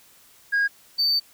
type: tone pair in turn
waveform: sine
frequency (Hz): 1635 / 4574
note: G#6 / D8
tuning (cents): -28 / -47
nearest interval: octave + tritone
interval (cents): 1781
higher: second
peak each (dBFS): -16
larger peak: neither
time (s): 0.52-0.68 / 0.98-1.2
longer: second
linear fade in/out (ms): 20
effects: tanh soft clip ceiling -17 dBFS + white hiss -54 dBFS RMS until 1.33 s